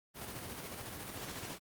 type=noise with tremolo; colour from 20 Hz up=pink; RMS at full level=-42 dBFS; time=0.14-1.59 s; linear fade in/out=50 ms; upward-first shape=square; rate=14 Hz; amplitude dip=30%; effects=high-pass 80 Hz 12 dB/octave + Opus 32 kbps